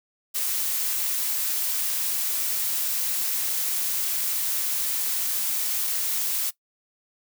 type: noise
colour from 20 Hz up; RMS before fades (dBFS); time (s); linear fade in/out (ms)
blue; -26; 0.34-6.51; 20
effects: noise-tail reverb RT60 0.1 s tail -19 dB re dry